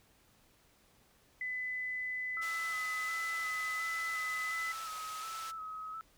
sine tone, 2007 Hz, B6, 27 cents sharp, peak -35 dBFS, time 1.41-4.72 s, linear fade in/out 2 ms
sine tone with vibrato, 1294 Hz, E6, 32 cents flat, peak -40 dBFS, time 2.37-6.01 s, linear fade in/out 0 ms, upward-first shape square, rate 1.4 Hz, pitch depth 28 cents each way
white band-pass noise, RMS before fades -48 dBFS, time 2.41-5.52 s, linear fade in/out 20 ms, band 710 to 7500 Hz, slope 12 dB/octave
effects pink hiss -67 dBFS RMS until 6.17 s

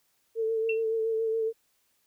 sine tone with vibrato, 447.1 Hz, A4, 28 cents sharp, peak -25 dBFS, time 0.35-1.53 s, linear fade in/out 50 ms, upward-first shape sine, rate 7.1 Hz, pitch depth 27 cents each way
sine tone with exponential decay, 2709 Hz, E7, 47 cents sharp, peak -26 dBFS, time 0.69-0.83 s, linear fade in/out 5 ms, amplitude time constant 29 ms
effects white hiss -71 dBFS RMS until 2.06 s

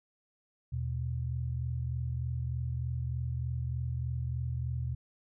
sine tone pair together, 79.8 / 123.1 Hz, D#2 / B2, +44 / -5 cents, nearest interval minor sixth, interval 751 cents, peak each -35 / -33 dBFS, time 0.72-4.95 s, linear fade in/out 10 ms, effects none

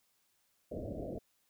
white low-pass noise, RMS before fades -41 dBFS, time 0.71-1.19 s, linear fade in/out 10 ms, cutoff 660 Hz, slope 96 dB/octave, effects white hiss -75 dBFS RMS until 1.49 s

